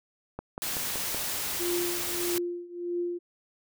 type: click train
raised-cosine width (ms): 1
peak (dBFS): -21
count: 5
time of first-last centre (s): 0.39-1.146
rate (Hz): 5.29
type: noise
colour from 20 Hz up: white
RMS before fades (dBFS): -32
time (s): 0.62-2.38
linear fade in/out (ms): 0
type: tone with tremolo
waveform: sine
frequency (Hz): 349.5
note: F4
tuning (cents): +1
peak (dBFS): -26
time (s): 1.59-3.19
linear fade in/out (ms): 20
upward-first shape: triangle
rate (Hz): 1.6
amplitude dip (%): 90
effects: none